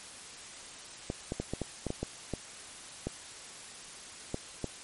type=clicks; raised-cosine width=2 ms; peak=-19 dBFS; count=12; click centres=1.101 / 1.321 / 1.4 / 1.536 / 1.617 / 1.867 / 1.904 / 2.03 / 2.337 / 3.07 / 4.344 / 4.643 s; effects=white hiss -47 dBFS RMS until 4.83 s + MP3 48 kbps